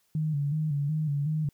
sine tone with vibrato, 149 Hz, D3, 25 cents sharp, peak -25 dBFS, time 0.15-1.49 s, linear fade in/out 2 ms, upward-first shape square, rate 2.7 Hz, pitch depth 71 cents each way, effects white hiss -70 dBFS RMS until 1.53 s

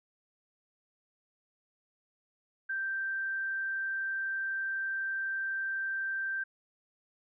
sine tone, 1568 Hz, G6, in tune, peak -31 dBFS, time 2.69-6.44 s, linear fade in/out 10 ms, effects none

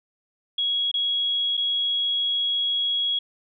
sine tone with dropouts, 3322 Hz, G#7, in tune, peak -21 dBFS, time 0.58-3.19 s, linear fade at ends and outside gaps 5 ms, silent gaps 0.915-0.94 / 1.57-1.575 s, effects none

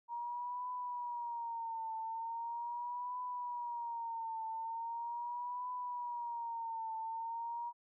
sine tone with vibrato, 942 Hz, A#5, 18 cents sharp, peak -38 dBFS, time 0.08-7.73 s, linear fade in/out 50 ms, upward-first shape triangle, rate 0.4 Hz, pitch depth 100 cents each way, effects none

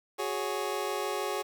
25% pulse chord, F# suspended second, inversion none, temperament just, 370 / 416.2 / 555 Hz, F#4 / G#4 / C#5, 0 / +4 / +2 cents, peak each -32 / -30 / -33 dBFS, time 0.18-1.43 s, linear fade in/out 20 ms, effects 9-bit

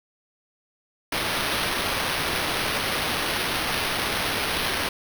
blue noise with sample-and-hold, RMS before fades -26 dBFS, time 1.12-4.89 s, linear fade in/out 5 ms, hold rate 7350 Hz, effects none

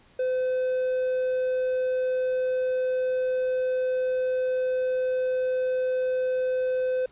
triangle tone, 511 Hz, C5, 41 cents flat, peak -21 dBFS, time 0.19-7.06 s, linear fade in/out 5 ms, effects pink hiss -58 dBFS RMS until 7.11 s + resampled to 8000 Hz

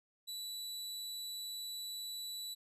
sawtooth tone, 3951 Hz, B7, in tune, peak -38 dBFS, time 0.27-2.55 s, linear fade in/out 20 ms, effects resampled to 32000 Hz

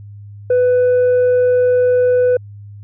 sine tone, 497.6 Hz, B4, 13 cents sharp, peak -7 dBFS, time 0.5-2.37 s, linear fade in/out 5 ms, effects tanh soft clip ceiling -9 dBFS + added 102 Hz sine -32 dBFS peak until 2.83 s

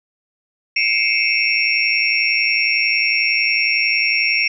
sine tone cluster, 2142 / 2299 / 2549 / 2660 / 5520 Hz, C7 / D7 / D#7 / E7 / F8, +40 / -37 / +41 / +15 / -21 cents, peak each -21 dBFS, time 0.76-4.48 s, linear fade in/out 5 ms, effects none

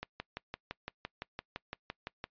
click train, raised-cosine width 0.3 ms, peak -22 dBFS, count 14, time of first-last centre 0.03-2.241 s, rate 5.88 Hz, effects noise-tail reverb RT60 0.1 s tail -23 dB re dry + resampled to 11025 Hz

